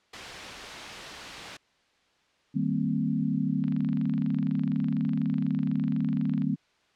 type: noise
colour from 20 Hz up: white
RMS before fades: -37 dBFS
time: 0.13-1.57 s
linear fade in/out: 5 ms
type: chord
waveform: sine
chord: C minor seventh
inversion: first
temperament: equal with one note detuned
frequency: 155.56 / 196 / 228.3 / 261.6 Hz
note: Eb3 / G3 / Bb3 / C4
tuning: 0 / 0 / -36 / 0 cents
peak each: -30 dBFS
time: 2.54-6.56 s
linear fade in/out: 20 ms
type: click train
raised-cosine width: 0.3 ms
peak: -30 dBFS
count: 68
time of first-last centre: 3.64-6.42 s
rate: 24.1 Hz
effects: white hiss -66 dBFS RMS until 6.95 s + low-pass 4000 Hz 12 dB/octave